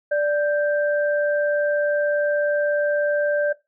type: tone pair together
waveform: sine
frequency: 587.3 / 1570.8 Hz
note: D5 / G6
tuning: 0 / +3 cents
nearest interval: octave + perfect fourth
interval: 1703 cents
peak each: -18 / -26 dBFS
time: 0.11-3.53 s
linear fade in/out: 10 ms
effects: noise-tail reverb RT60 0.2 s tail -18 dB re dry